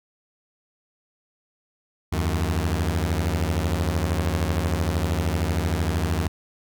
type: beating tone pair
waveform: sawtooth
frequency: 77.78 / 90.78 Hz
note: D#2 / F#2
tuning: 0 / -32 cents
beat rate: 13 Hz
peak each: -20 / -21 dBFS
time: 2.12-6.28 s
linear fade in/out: 10 ms
effects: none